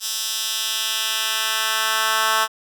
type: tone with high-pass filter sweep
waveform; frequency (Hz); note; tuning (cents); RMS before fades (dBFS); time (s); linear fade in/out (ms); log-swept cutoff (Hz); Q
10% pulse; 220; A3; 0; -22; 0-2.48; 50; 4900 to 1200; 1.2
effects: none